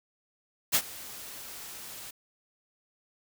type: noise with ADSR envelope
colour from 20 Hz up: white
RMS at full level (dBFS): -22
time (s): 0.72-2.11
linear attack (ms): 28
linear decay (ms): 65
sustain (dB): -21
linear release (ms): 8
effects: none